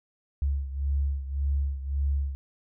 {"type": "beating tone pair", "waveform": "sine", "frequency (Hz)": [69.3, 71.1], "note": ["C#2", "C#2"], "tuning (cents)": [0, 45], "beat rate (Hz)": 1.8, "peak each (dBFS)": [-26, -31], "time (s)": [0.42, 2.35], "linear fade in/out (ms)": 0, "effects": []}